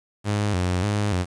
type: tone with vibrato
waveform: sawtooth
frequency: 96.7 Hz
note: G2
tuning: 23 cents flat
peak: -17 dBFS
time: 0.24-1.26 s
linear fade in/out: 50 ms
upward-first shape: square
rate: 1.7 Hz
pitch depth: 120 cents each way
effects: resampled to 22050 Hz + 8-bit